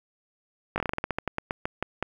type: slowing click train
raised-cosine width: 0.5 ms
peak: -12 dBFS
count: 17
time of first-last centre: 0.76-2.026 s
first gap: 19 ms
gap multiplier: 1.17
effects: 8-bit